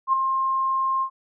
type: tone with ADSR envelope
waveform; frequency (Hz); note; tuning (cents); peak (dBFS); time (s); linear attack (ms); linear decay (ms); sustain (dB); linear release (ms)
sine; 1062; C6; +25; -14; 0.07-1.1; 61; 6; -6; 80
effects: none